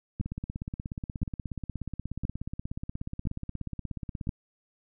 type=two click trains; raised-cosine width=5 ms; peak=-22 / -17 dBFS; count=69 / 5; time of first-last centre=0.2-4.272 / 0.21-4.292 s; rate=16.7 / 0.98 Hz; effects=none